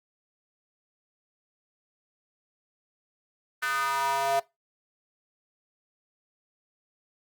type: tone with high-pass filter sweep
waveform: square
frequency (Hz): 137.3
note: C#3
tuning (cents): -16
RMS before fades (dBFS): -27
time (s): 3.62-4.4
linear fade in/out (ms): 10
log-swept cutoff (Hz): 1500 to 690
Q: 4.7
effects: noise-tail reverb RT60 0.2 s tail -20 dB re dry + Opus 32 kbps